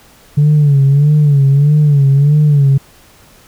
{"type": "tone with vibrato", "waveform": "sine", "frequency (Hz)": 143.9, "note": "D3", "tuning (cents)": -35, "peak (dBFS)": -4, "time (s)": [0.37, 2.78], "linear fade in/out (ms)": 10, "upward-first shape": "sine", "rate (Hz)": 1.6, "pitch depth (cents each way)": 86, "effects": ["tanh soft clip ceiling -3 dBFS", "pink hiss -44 dBFS RMS until 3.47 s"]}